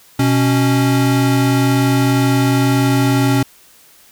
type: tone pair together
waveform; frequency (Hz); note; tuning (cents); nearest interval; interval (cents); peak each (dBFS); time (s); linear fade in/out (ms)
square; 124.49 / 276.5; B2 / C#4; +14 / -4; octave + major second; 1382; -15; 0.19-3.43; 5
effects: white hiss -47 dBFS RMS until 4.11 s